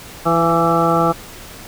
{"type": "harmonic tone with a mistuned harmonic", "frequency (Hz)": 166.5, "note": "E3", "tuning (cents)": 18, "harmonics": [1, 2, 3, 4, 5, 7, 8], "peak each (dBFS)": [-20, -20, -20, -20, -20, -20, -20], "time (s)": [0.25, 1.13], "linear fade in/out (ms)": 20, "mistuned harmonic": 4, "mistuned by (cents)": 24, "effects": ["pink hiss -36 dBFS RMS until 1.67 s"]}